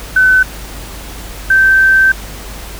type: tone pair in turn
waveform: sine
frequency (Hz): 1516 / 1554.1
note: F#6 / G6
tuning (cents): +42 / -15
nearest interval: unison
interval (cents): 43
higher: second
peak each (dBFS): -5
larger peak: neither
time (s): 0.16-0.43 / 1.5-2.12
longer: second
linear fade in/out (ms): 5
effects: added 50 Hz sine -28 dBFS peak until 2.79 s + pink hiss -30 dBFS RMS until 2.79 s